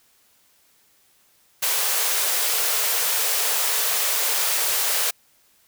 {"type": "high-pass noise", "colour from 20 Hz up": "white", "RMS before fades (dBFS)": -22, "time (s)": [1.62, 5.11], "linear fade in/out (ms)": 10, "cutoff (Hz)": 400, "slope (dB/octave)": 96, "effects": ["white hiss -60 dBFS RMS until 5.67 s"]}